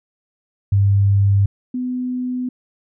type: tone pair in turn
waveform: sine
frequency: 99.6 / 251 Hz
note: G2 / B3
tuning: +28 / +28 cents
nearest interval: octave + major third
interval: 1600 cents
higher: second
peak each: -11 / -20 dBFS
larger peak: first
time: 0.72-1.46 / 1.74-2.49 s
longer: second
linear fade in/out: 5 ms
effects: none